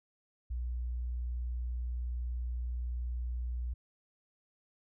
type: tone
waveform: sine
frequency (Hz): 60.6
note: B1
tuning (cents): -32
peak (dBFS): -33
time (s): 0.5-3.74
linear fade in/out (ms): 10
effects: none